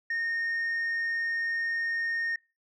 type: tone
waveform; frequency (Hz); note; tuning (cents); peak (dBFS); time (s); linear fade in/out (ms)
sine; 1841; A#6; -22; -25; 0.1-2.36; 5
effects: noise-tail reverb RT60 0.3 s tail -25 dB re dry + tanh soft clip ceiling -26 dBFS